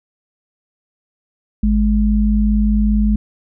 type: tone pair together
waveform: sine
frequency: 52.5 / 210 Hz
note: G#1 / G#3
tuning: +19 / +19 cents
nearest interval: 2 octaves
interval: 2400 cents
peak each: -14 dBFS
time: 1.63-3.16 s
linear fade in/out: 5 ms
effects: none